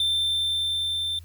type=tone with level ramp; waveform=triangle; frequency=3565 Hz; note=A7; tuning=22 cents sharp; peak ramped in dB=-19 to -24 dBFS; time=0-1.19 s; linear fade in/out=2 ms; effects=added 84 Hz sine -42 dBFS peak until 1.24 s + white hiss -59 dBFS RMS until 1.24 s